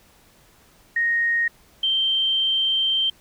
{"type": "tone pair in turn", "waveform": "sine", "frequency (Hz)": [1864.7, 3136], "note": ["A#6", "G7"], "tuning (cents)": [0, 0], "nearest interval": "major sixth", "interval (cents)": 900, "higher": "second", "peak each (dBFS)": -18, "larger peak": "neither", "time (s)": [[0.96, 1.48], [1.83, 3.1]], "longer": "second", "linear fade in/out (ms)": 5, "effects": ["pink hiss -55 dBFS RMS until 3.2 s"]}